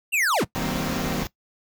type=linear sweep; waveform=square; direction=down; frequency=2831 to 34.65 Hz; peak=-20 dBFS; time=0.12-0.45 s; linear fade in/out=20 ms
type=chord; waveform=sawtooth; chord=C half-diminished seventh; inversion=first; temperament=equal with one note detuned; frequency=155.56 / 189.87 / 233.1 / 261.6 Hz; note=Eb3 / Gb3 / Bb3 / C4; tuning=0 / +45 / 0 / 0 cents; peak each=-27 dBFS; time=0.55-1.24 s; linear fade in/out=10 ms
type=band-stop noise; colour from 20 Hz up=pink; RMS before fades=-32 dBFS; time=0.55-1.27 s; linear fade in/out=0 ms; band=7200 to 12000 Hz; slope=96 dB/octave
effects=noise-tail reverb RT60 0.1 s tail -19 dB re dry